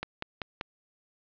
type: click train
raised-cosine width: 0.3 ms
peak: -17 dBFS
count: 4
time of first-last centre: 0.03-0.611 s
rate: 5.16 Hz
effects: resampled to 11025 Hz + 9-bit